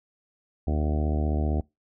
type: harmonic tone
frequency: 75.5 Hz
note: D2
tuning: 48 cents sharp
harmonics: 1 / 2 / 3 / 4 / 5 / 6 / 7 / 8 / 9 / 10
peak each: -24 / -33 / -32 / -34 / -37 / -40 / -44 / -41 / -40 / -42 dBFS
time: 0.67-1.61 s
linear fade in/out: 5 ms
effects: noise-tail reverb RT60 0.2 s tail -23 dB re dry